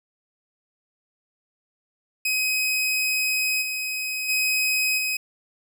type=tone with level steps; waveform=sawtooth; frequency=2527 Hz; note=D#7; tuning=26 cents sharp; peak=-18 / -23 / -17 / -20 dBFS; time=2.25-5.17 s; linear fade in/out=5 ms; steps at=3.61 / 4.28 / 4.97 s; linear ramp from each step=20 ms; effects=none